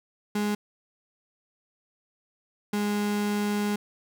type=tone pair in turn; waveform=35% pulse; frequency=207.7 / 206.7 Hz; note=G#3 / G#3; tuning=0 / -8 cents; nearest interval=unison; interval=8 cents; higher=first; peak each=-23 dBFS; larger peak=neither; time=0.35-0.55 / 2.73-3.76 s; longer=second; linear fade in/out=5 ms; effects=none